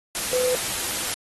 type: tone in noise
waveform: sine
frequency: 503 Hz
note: B4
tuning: 32 cents sharp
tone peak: -20 dBFS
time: 0.33-0.55 s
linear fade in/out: 0 ms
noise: white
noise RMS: -27 dBFS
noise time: 0.15-1.14 s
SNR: +4 dB
effects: AAC 32 kbps